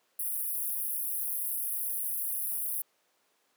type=high-pass noise; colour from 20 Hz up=pink; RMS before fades=-33 dBFS; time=0.19-2.82 s; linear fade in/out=5 ms; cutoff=9900 Hz; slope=96 dB/octave; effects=pink hiss -71 dBFS RMS until 3.56 s + high-pass 400 Hz 12 dB/octave